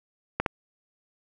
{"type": "clicks", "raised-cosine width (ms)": 0.5, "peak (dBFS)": -9, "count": 2, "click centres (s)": [0.4, 0.462], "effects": []}